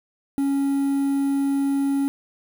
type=tone with quantisation; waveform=triangle; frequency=277.2 Hz; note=C#4; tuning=in tune; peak=-17 dBFS; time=0.38-2.08 s; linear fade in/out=0 ms; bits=7; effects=none